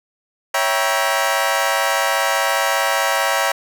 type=chord; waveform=20% pulse; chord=C# diminished seventh; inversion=none; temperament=equal with one note detuned; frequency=554.4 / 659.3 / 784 / 950.8 Hz; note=C#5 / E5 / G5 / Bb5; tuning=0 / 0 / 0 / +34 cents; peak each=-17 dBFS; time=0.54-3.52 s; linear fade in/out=5 ms; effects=none